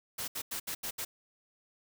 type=noise bursts at uneven times; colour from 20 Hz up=white; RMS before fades=-37 dBFS; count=6; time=0.18-0.28 / 0.35-0.42 / 0.51-0.6 / 0.67-0.75 / 0.83-0.91 / 0.98-1.05 s; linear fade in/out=10 ms; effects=none